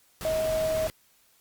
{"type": "tone in noise", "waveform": "sine", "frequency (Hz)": 634, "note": "D#5", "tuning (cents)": 32, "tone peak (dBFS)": -24, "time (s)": [0.25, 0.87], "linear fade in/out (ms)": 0, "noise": "pink", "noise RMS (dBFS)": -36, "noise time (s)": [0.21, 0.9], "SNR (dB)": 9, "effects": ["white hiss -63 dBFS RMS until 1.4 s", "Opus 48 kbps"]}